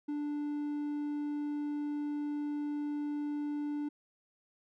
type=tone; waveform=triangle; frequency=293.7 Hz; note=D4; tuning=in tune; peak=-31 dBFS; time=0.08-3.89 s; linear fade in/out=10 ms; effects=none